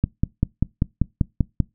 click train, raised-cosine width 5 ms, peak -5 dBFS, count 9, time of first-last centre 0.04-1.603 s, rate 5.12 Hz, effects noise-tail reverb RT60 0.2 s tail -23 dB re dry

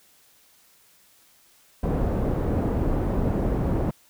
pink low-pass noise, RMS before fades -24 dBFS, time 1.83-3.91 s, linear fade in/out 5 ms, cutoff 570 Hz, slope 12 dB/octave, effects white hiss -58 dBFS RMS until 4.09 s

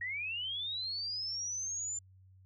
sine linear sweep, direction up, 1864.7 to 7220 Hz, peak -35 dBFS, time 0.01-1.99 s, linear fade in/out 5 ms, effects added 94 Hz sine -57 dBFS peak until 2.45 s

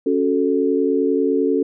sine chord, F# minor, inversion second, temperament equal, 277.2 / 370 / 440 Hz, C#4 / F#4 / A4, 0 / 0 / 0 cents, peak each -19 / -21 / -19 dBFS, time 0.06-1.63 s, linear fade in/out 5 ms, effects none

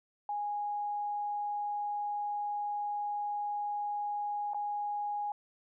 sine tone with dropouts, 826 Hz, G#5, 10 cents flat, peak -32 dBFS, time 0.29-5.32 s, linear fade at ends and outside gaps 2 ms, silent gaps 4.535-4.545 s, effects none

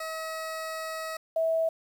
20% pulse / sine tone pair in turn, 640 / 650.8 Hz, D#5 / E5, +49 / -22 cents, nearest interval unison, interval 29 cents, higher second, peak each -28 / -23 dBFS, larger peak second, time 0-1.17 / 1.36-1.69 s, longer first, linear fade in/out 5 ms, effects 9-bit

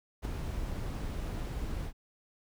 brown noise with ADSR envelope, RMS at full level -31 dBFS, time 0.22-1.93 s, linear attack 32 ms, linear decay 7 ms, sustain -5 dB, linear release 73 ms, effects none

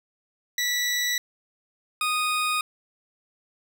20% pulse tone pair in turn, 1956 / 1240.9 Hz, B6 / D#6, -17 / -5 cents, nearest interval minor sixth, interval 788 cents, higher first, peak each -18 dBFS, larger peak neither, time 0.58-1.18 / 2.01-2.61 s, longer neither, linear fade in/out 2 ms, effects none

